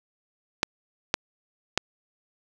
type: clicks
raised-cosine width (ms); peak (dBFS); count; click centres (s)
0.2; -3; 3; 0.631 / 1.141 / 1.776
effects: none